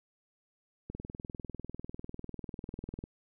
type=click train; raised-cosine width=3 ms; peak=-27 dBFS; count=44; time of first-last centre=0.9-3.039 s; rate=20.1 Hz; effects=none